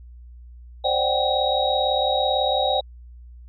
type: tone cluster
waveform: sine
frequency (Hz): 527 / 593 / 752 / 790 / 3808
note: C5 / D5 / F#5 / G5 / A#7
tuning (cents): +12 / +17 / +28 / +13 / +36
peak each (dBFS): -25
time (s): 0.84-2.81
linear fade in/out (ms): 10
effects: added 60 Hz sine -40 dBFS peak until 3.48 s